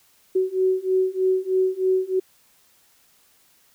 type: beating tone pair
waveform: sine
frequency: 373.2 / 376.4 Hz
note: F#4 / F#4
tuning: +15 / +30 cents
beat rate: 3.2 Hz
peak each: -22 / -21 dBFS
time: 0.35-2.2 s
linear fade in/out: 10 ms
effects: white hiss -59 dBFS RMS until 3.74 s